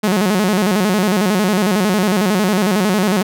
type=tone with vibrato; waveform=sawtooth; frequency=197.2 Hz; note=G3; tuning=11 cents sharp; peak=-9 dBFS; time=0.03-3.23 s; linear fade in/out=10 ms; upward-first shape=square; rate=11 Hz; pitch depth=130 cents each way; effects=none